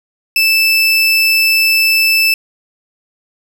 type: tone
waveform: 30% pulse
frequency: 2637 Hz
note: E7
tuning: in tune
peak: -6 dBFS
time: 0.36-2.34 s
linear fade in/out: 2 ms
effects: none